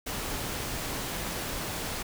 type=noise; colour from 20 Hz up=pink; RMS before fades=-34 dBFS; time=0.06-2.03 s; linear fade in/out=10 ms; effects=none